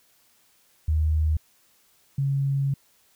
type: tone pair in turn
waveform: sine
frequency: 77.78 / 138.19 Hz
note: D#2 / C#3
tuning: 0 / -5 cents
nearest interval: minor seventh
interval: 995 cents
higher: second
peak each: -19 / -21 dBFS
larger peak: first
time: 0.88-1.37 / 2.18-2.74 s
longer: second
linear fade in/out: 5 ms
effects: white hiss -62 dBFS RMS until 3.15 s